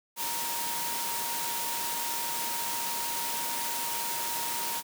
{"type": "tone in noise", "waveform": "sine", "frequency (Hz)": 936, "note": "A#5", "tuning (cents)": 7, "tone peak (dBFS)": -36, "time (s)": [0.16, 4.83], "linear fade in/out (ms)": 50, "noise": "white", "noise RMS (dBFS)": -33, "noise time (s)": [0.16, 4.83], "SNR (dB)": -6, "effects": ["high-pass 150 Hz 12 dB/octave"]}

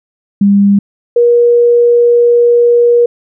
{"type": "tone pair in turn", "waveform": "sine", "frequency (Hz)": [200.6, 477.1], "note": ["G3", "A#4"], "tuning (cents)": [40, 40], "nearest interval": "octave + minor third", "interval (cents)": 1500, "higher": "second", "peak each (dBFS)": -4, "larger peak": "neither", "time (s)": [[0.41, 0.79], [1.16, 3.06]], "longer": "second", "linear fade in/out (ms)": 5, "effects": []}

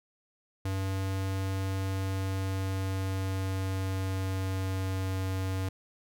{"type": "tone with pitch glide", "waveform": "square", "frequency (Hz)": [96, 94.73], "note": ["G2", "F#2"], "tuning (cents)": [-36, 41], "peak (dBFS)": -30, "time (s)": [0.65, 5.69], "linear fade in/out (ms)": 5, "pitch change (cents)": -23, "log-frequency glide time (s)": [1.75, 5.2], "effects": []}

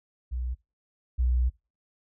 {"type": "tone pair in turn", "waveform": "sine", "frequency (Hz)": [61.74, 61.74], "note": ["B1", "B1"], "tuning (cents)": [0, 0], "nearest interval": "unison", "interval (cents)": 0, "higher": "neither", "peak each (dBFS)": [-28, -21], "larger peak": "second", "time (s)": [[0.31, 0.55], [1.18, 1.5]], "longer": "second", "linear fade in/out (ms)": 20, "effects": ["noise-tail reverb RT60 0.3 s tail -24 dB re dry"]}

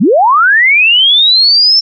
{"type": "linear sweep", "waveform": "sine", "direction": "up", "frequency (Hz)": [146.83, 5400], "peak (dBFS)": -4, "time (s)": [0, 1.81], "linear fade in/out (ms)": 20, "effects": []}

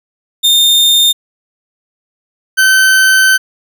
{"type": "tone pair in turn", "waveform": "40% pulse", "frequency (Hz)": [3636, 1535.8], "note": ["A#7", "G6"], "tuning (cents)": [-44, -36], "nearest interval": "octave + minor third", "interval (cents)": 1492, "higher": "first", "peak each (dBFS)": -5, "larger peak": "neither", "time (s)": [[0.43, 1.13], [2.57, 3.38]], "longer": "second", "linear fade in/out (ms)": 20, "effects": []}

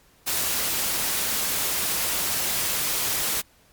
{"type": "noise", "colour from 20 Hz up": "white", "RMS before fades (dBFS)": -25, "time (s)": [0.26, 3.42], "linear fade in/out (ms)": 20, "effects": ["pink hiss -58 dBFS RMS until 3.72 s", "MP3 96 kbps"]}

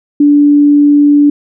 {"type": "tone", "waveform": "sine", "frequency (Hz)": 290.6, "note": "D4", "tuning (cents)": -18, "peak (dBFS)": -3, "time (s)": [0.2, 1.3], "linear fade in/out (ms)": 5, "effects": []}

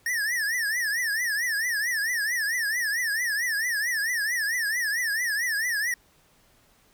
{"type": "tone with vibrato", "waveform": "square", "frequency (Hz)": 1808, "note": "A6", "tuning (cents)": 47, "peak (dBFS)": -25, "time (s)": [0.06, 5.94], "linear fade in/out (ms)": 2, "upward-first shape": "triangle", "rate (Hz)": 4.5, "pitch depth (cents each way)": 200, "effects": ["pink hiss -61 dBFS RMS until 6.93 s"]}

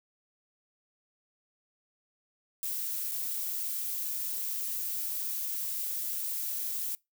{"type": "noise with dropouts", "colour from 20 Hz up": "violet", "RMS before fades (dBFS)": -34, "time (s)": [2.63, 6.95], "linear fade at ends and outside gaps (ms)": 0, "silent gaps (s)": [3.113, 3.119], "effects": ["noise-tail reverb RT60 0.2 s tail -24 dB re dry"]}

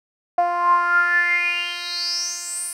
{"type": "tone with band-pass filter sweep", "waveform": "10% pulse", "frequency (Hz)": 349.2, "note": "F4", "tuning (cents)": 0, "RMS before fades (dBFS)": -21, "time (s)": [0.38, 2.73], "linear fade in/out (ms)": 2, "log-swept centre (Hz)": [720, 10000], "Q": 9.9, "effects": []}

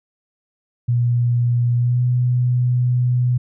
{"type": "tone with pitch glide", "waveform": "sine", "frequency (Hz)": [120.5, 123.89], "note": ["B2", "B2"], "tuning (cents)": [-42, 6], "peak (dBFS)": -14, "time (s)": [0.88, 3.38], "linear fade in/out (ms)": 10, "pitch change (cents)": 48, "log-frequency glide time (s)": [1.76, 2.02], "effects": []}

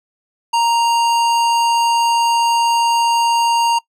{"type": "tone", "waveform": "square", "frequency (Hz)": 932.3, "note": "A#5", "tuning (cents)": 0, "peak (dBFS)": -13, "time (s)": [0.53, 3.79], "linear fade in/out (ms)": 10, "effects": ["noise-tail reverb RT60 0.1 s tail -22 dB re dry", "low-pass 9000 Hz 12 dB/octave"]}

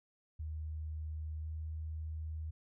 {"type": "tone with pitch glide", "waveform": "sine", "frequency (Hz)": [77.78, 78.68], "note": ["D#2", "D#2"], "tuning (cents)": [0, 20], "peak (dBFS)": -38, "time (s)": [0.39, 2.51], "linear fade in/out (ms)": 10, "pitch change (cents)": 20, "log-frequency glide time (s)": [1.41, 1.47], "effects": []}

